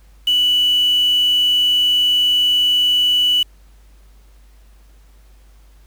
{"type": "tone with quantisation", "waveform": "sine", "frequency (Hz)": 2960, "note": "F#7", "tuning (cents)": 0, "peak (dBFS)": -12, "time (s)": [0.27, 3.43], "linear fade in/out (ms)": 5, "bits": 5, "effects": ["added 50 Hz sine -44 dBFS peak until 5.86 s", "pink hiss -57 dBFS RMS until 5.86 s"]}